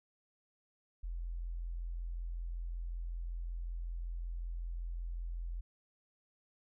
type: tone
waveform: sine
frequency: 42.67 Hz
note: F1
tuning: 39 cents flat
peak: -37 dBFS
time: 1.03-5.61 s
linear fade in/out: 10 ms
effects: none